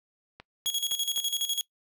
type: click train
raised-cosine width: 0.3 ms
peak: -27 dBFS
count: 4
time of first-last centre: 0.4-1.177 s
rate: 3.86 Hz
type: tone with tremolo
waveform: sawtooth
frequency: 3322 Hz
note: G#7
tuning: in tune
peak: -22 dBFS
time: 0.66-1.61 s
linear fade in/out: 0 ms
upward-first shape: square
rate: 12 Hz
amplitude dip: 70%
effects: noise-tail reverb RT60 0.1 s tail -22 dB re dry